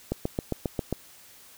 click train, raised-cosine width 2 ms, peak -13 dBFS, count 7, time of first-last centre 0.12-0.926 s, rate 7.44 Hz, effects white hiss -52 dBFS RMS until 1.57 s

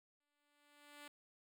5% pulse tone with exponential growth, 291.8 Hz, D4, 11 cents flat, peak -40 dBFS, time 0.2-1.08 s, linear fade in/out 5 ms, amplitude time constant 190 ms, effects none

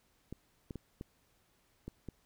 clicks, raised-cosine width 3 ms, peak -29 dBFS, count 6, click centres 0.326 / 0.708 / 0.757 / 1.011 / 1.88 / 2.087 s, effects pink hiss -72 dBFS RMS until 2.25 s

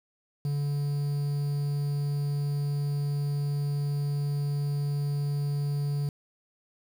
triangle tone with quantisation, 143.8 Hz, D3, 36 cents flat, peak -24 dBFS, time 0.45-6.09 s, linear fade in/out 2 ms, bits 8, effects none

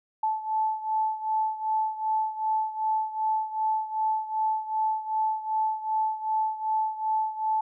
sine beating tone pair, 871 / 873.6 Hz, A5 / A5, -18 / -13 cents, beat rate 2.6 Hz, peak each -26 / -30 dBFS, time 0.23-7.61 s, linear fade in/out 5 ms, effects none

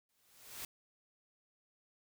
white noise with exponential growth, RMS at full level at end -42 dBFS, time 0.09-0.65 s, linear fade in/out 2 ms, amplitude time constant 120 ms, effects none

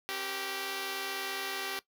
5% pulse tone cluster, 271.2 / 389.5 / 474.4 Hz, C#4 / G4 / A#4, -38 / -11 / +30 cents, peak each -33 / -24 / -33 dBFS, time 0.09-1.79 s, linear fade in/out 0 ms, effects noise-tail reverb RT60 0.1 s tail -18 dB re dry

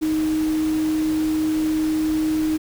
sine tone in noise, 312.2 Hz, D#4, 6 cents sharp, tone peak -18 dBFS, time 0.01-2.58 s, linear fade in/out 20 ms, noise pink, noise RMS -35 dBFS, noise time 0.01-2.58 s, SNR +14 dB, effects none

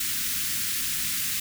white band-stop noise, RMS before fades -28 dBFS, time 0-1.4 s, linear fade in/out 5 ms, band 270 to 1500 Hz, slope 24 dB/octave, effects none

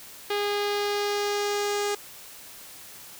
sawtooth tone with low-pass filter sweep, 410 Hz, G#4, 22 cents flat, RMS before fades -27 dBFS, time 0.3-1.95 s, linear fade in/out 5 ms, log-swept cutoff 3800 to 7500 Hz, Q 1.8, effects white hiss -45 dBFS RMS until 3.19 s

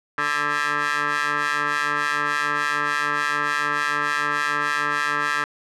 20% pulse ring-modulated tone, 146.83 Hz, D3, in tune, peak -13 dBFS, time 0.18-5.44 s, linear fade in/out 2 ms, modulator 1470 Hz, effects low-pass 8000 Hz 12 dB/octave

